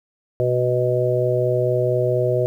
harmonic tone, 124.3 Hz, B2, 12 cents sharp, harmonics 1 / 3 / 4 / 5, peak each -22 / -22 / -22 / -22 dBFS, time 0.4-2.46 s, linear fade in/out 0 ms, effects 9-bit

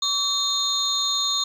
sine tone cluster, 1139 / 3662 / 4156 / 6710 Hz, C#6 / A#7 / C8 / G#8, +47 / -32 / -12 / +17 cents, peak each -29 / -23 / -25 / -28 dBFS, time 0.02-1.44 s, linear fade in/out 5 ms, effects tanh soft clip ceiling -13 dBFS + 9-bit

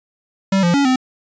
square tone with pitch steps, 193.7 / 173.3 / 281.3 / 257.5 Hz, G3 / F3 / C#4 / C4, -20 / -13 / +26 / -28 cents, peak -13 dBFS, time 0.52-0.96 s, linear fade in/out 5 ms, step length 110 ms, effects resampled to 16000 Hz

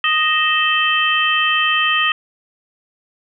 harmonic tone with a mistuned harmonic, 622.3 Hz, D#5, in tune, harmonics 2 / 3 / 4 / 5, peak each -19 / -19 / -19 / -19 dBFS, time 0.04-2.12 s, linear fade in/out 2 ms, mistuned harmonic 4, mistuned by +92 cents, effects none

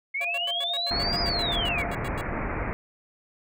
sine linear two-way sweep, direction up then down, 2129 to 4978 to 2129 Hz, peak -26 dBFS, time 0.14-1.84 s, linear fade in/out 10 ms, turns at 1.2 s
sine tone with tremolo, 692 Hz, F5, 16 cents flat, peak -30 dBFS, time 0.2-1.94 s, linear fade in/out 20 ms, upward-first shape triangle, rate 14 Hz, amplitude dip 70%
10% pulse tone bursts, 560 Hz, C#5, 18 cents sharp, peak -28 dBFS, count 16, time 0.21-2.212 s, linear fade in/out 2 ms, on 37 ms, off 94 ms
pink low-pass noise, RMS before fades -30 dBFS, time 0.91-2.73 s, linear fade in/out 0 ms, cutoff 2400 Hz, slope 96 dB/octave
effects none

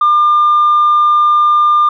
sine tone, 1200 Hz, D6, 37 cents sharp, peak -5 dBFS, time 0.01-1.89 s, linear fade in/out 5 ms, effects tanh soft clip ceiling -4 dBFS

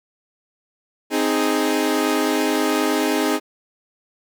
sawtooth chord, Ab major, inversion first, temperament equal, 261.6 / 311.1 / 415.3 Hz, C4 / Eb4 / Ab4, 0 / 0 / 0 cents, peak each -19 / -17 / -19 dBFS, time 1.1-3.4 s, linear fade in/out 50 ms, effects none

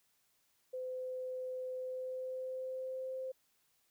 sine tone with pitch glide, 511 to 521.1 Hz, C5 to C5, -41 to -7 cents, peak -38 dBFS, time 0.73-3.32 s, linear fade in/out 10 ms, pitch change +34 cents, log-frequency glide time 1.75-3.15 s, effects white hiss -75 dBFS RMS until 3.9 s

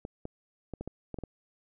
clicks, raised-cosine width 2 ms, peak -24 dBFS, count 8, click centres 0.051 / 0.254 / 0.737 / 0.81 / 0.876 / 1.143 / 1.187 / 1.237 s, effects none

